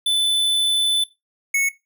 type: tone pair in turn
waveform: square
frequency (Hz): 3507 / 2204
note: A7 / C#7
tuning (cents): -6 / -11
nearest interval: minor sixth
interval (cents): 805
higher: first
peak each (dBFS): -17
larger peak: neither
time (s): 0.06-1.04 / 1.54-1.69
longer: first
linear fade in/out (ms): 5
effects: noise-tail reverb RT60 0.2 s tail -17 dB re dry